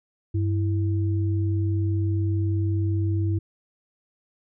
sine tone pair together, 98 / 329 Hz, G2 / E4, 0 / -3 cents, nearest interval octave + major sixth, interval 2097 cents, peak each -21 / -30 dBFS, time 0.34-3.39 s, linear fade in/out 10 ms, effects none

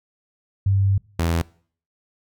sine / sawtooth tone pair in turn, 98 / 83.59 Hz, G2 / E2, 0 / +25 cents, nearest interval minor third, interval 275 cents, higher first, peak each -15 dBFS, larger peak neither, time 0.66-0.98 / 1.19-1.42 s, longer first, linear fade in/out 5 ms, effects noise-tail reverb RT60 0.5 s tail -23 dB re dry

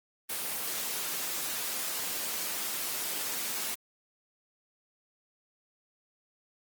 white high-pass noise, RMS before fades -34 dBFS, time 0.29-3.75 s, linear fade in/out 10 ms, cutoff 180 Hz, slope 12 dB/octave, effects Opus 24 kbps

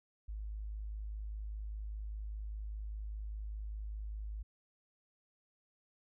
sine tone, 52.5 Hz, G#1, 19 cents sharp, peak -39 dBFS, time 0.28-4.43 s, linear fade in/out 10 ms, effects none

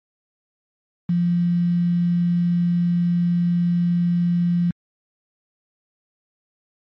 sine tone with quantisation, 173.8 Hz, F3, 8 cents flat, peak -16 dBFS, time 1.09-4.71 s, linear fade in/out 5 ms, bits 6, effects low-pass 2000 Hz 12 dB/octave + MP3 48 kbps

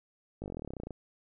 slowing click train, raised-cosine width 2 ms, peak -26 dBFS, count 19, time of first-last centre 0.42-0.907 s, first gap 19 ms, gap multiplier 1.04, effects none

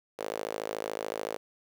sawtooth tone with high-pass filter, 53.7 Hz, A1, 41 cents flat, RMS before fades -36 dBFS, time 0.18-1.38 s, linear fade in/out 20 ms, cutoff 490 Hz, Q 3.1, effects 10-bit

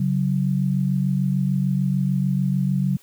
sine tone pair together, 139.57 / 186.3 Hz, C#3 / F#3, +12 / +12 cents, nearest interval perfect fourth, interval 500 cents, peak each -21 dBFS, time 0-2.97 s, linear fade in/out 5 ms, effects white hiss -54 dBFS RMS until 3.02 s

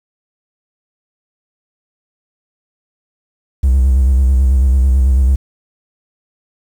triangle tone with vibrato, 65.5 Hz, C2, 2 cents sharp, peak -5 dBFS, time 3.63-5.36 s, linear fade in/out 10 ms, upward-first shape square, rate 9.1 Hz, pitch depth 65 cents each way, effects tanh soft clip ceiling -2 dBFS + 7-bit

